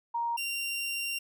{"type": "tone pair in turn", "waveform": ["sine", "sawtooth"], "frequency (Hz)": [937, 2768], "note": ["A#5", "F7"], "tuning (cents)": [9, -16], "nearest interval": "octave + perfect fifth", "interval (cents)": 1875, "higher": "second", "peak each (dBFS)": -28, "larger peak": "neither", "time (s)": [[0.14, 0.37], [0.37, 1.19]], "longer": "second", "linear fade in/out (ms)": 10, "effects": []}